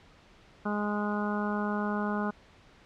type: harmonic tone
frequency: 207.7 Hz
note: G#3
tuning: in tune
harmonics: 1 / 2 / 3 / 4 / 5 / 6 / 7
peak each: -30 / -37 / -39 / -38 / -39 / -39 / -39 dBFS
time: 0.65-2.31 s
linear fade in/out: 10 ms
effects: pink hiss -57 dBFS RMS until 2.85 s + low-pass 4000 Hz 12 dB/octave